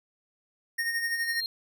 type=tone with tremolo; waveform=square; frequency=1851 Hz; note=A#6; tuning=13 cents flat; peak=-26 dBFS; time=0.78-1.41 s; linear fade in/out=10 ms; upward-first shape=sine; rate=12 Hz; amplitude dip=50%
type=tone with exponential growth; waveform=triangle; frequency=4199 Hz; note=C8; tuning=5 cents sharp; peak=-26 dBFS; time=1.02-1.46 s; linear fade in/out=1 ms; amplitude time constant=95 ms
effects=none